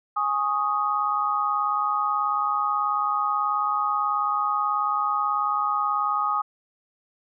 sine chord, Ab suspended fourth, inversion none, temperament just, 830.6 / 1107.5 / 1245.9 Hz, Ab5 / Db6 / Eb6, 0 / -2 / +2 cents, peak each -28 / -29 / -23 dBFS, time 0.16-6.42 s, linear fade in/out 10 ms, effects none

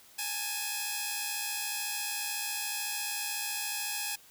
5% pulse tone cluster, 823 / 884 / 2543 Hz, G#5 / A5 / D#7, -16 / +8 / +37 cents, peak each -25 / -30 / -26 dBFS, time 0.18-4.16 s, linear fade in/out 10 ms, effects white hiss -57 dBFS RMS until 4.3 s

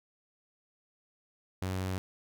sawtooth tone, 93.5 Hz, F#2, 19 cents sharp, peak -28 dBFS, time 1.62-1.98 s, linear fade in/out 0 ms, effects none

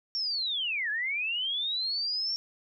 sine linear two-way sweep, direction down then up, 5530 to 1655 to 5530 Hz, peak -28 dBFS, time 0.15-2.36 s, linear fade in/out 0 ms, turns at 0.9 s, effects none

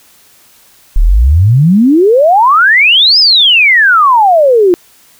sine exponential two-way sweep, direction up then down, 33.22 to 5240 to 340.1 Hz, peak -3 dBFS, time 0.96-4.74 s, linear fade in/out 0 ms, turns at 3.19 s, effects white hiss -44 dBFS RMS until 5.19 s

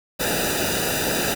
pink noise with comb filter, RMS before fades -23 dBFS, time 0.19-1.35 s, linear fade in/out 20 ms, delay 0.92 ms, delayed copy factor -0.9, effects none

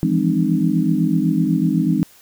sine tone cluster, 163.9 / 171.9 / 204.5 / 259.9 / 305.1 Hz, E3 / F3 / G#3 / C4 / D#4, -10 / -27 / -26 / -11 / -34 cents, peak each -21 dBFS, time 0.03-2.03 s, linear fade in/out 0 ms, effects white hiss -49 dBFS RMS until 2.21 s

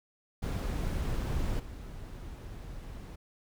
brown noise with level steps, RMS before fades -32 / -43 dBFS, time 0.42-3.16 s, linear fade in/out 10 ms, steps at 1.59 s, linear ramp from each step 10 ms, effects none

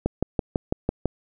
click train, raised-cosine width 2 ms, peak -8 dBFS, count 7, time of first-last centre 0.06-1.057 s, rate 6.02 Hz, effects none

